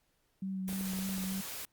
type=tone with vibrato; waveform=sine; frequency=190 Hz; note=F#3; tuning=46 cents sharp; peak=-34 dBFS; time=0.42-1.41 s; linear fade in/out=5 ms; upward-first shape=sine; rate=3.4 Hz; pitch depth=18 cents each way
type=noise; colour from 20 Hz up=white; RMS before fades=-42 dBFS; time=0.68-1.65 s; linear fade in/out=0 ms
type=clicks; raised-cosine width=2 ms; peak=-33 dBFS; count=8; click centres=0.692 / 0.729 / 0.81 / 0.934 / 0.989 / 1.092 / 1.181 / 1.24 s
effects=pink hiss -75 dBFS RMS until 1.72 s + Opus 48 kbps